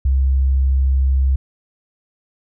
sine tone, 66.6 Hz, C2, 31 cents sharp, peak -12 dBFS, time 0.05-1.36 s, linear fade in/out 5 ms, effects none

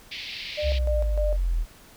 pink band-pass noise, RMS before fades -36 dBFS, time 0.11-0.79 s, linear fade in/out 10 ms, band 2100 to 4800 Hz, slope 48 dB/octave
sine tone with tremolo, 600 Hz, D5, 37 cents sharp, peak -25 dBFS, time 0.57-1.37 s, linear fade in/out 20 ms, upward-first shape square, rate 3.3 Hz, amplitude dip 70%
sine exponential sweep, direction down, 70.2 to 38.89 Hz, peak -21 dBFS, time 0.62-1.66 s, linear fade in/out 50 ms
effects pink hiss -51 dBFS RMS until 1.96 s

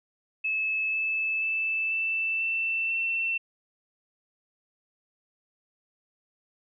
sine tone with pitch steps, 2600 / 2618 / 2636 / 2655 / 2673 / 2692 Hz, E7 / E7 / E7 / E7 / E7 / E7, -24 / -13 / -1 / +12 / +23 / +36 cents, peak -25 dBFS, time 0.44-3.38 s, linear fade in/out 10 ms, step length 490 ms, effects none

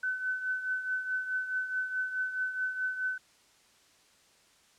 sine tone with tremolo, 1513 Hz, F#6, 38 cents sharp, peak -27 dBFS, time 0.03-3.18 s, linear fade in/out 5 ms, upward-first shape triangle, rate 4.7 Hz, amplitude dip 70%, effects white hiss -63 dBFS RMS until 4.78 s + low-pass 8000 Hz 12 dB/octave

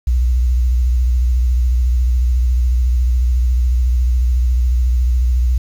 sine tone with vibrato, 61.4 Hz, B1, 9 cents flat, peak -11 dBFS, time 0.07-5.58 s, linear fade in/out 5 ms, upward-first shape sine, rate 14 Hz, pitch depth 83 cents each way, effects 7-bit

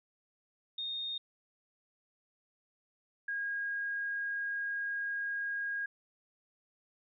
sine tone pair in turn, 3687 / 1632.4 Hz, A#7 / G#6, -20 / -30 cents, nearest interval octave + major second, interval 1410 cents, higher first, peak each -35 / -33 dBFS, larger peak second, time 0.78-1.18 / 3.28-5.86 s, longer second, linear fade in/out 5 ms, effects none

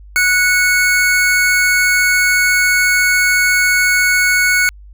square tone pair together, 1473 / 2207 Hz, F#6 / C#7, -8 / -8 cents, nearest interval perfect fifth, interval 700 cents, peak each -14 dBFS, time 0.16-4.69 s, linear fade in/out 0 ms, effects added 50 Hz sine -35 dBFS peak until 4.93 s

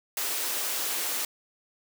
white high-pass noise, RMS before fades -30 dBFS, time 0.17-1.25 s, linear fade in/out 2 ms, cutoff 290 Hz, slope 24 dB/octave, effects none

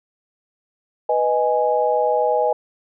sine chord, G# minor, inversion first, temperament equal, 493.9 / 622.3 / 830.6 Hz, B4 / D#5 / G#5, 0 / 0 / 0 cents, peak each -20 dBFS, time 1.09-2.53 s, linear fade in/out 5 ms, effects none

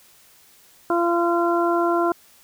harmonic tone, 342.9 Hz, F4, 32 cents flat, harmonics 1 / 2 / 3 / 4, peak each -20 / -23 / -25 / -26 dBFS, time 0.9-2.12 s, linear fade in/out 2 ms, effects white hiss -53 dBFS RMS until 2.43 s

